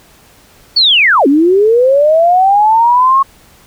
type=linear two-way sweep; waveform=sine; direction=down then up; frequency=4558 to 265.5 to 1100 Hz; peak=-5 dBFS; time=0.76-3.23 s; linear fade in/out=10 ms; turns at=1.27 s; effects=pink hiss -44 dBFS RMS until 3.66 s